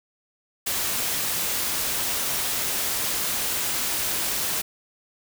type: noise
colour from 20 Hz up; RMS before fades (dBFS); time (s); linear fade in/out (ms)
white; -26; 0.66-4.62; 10
effects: none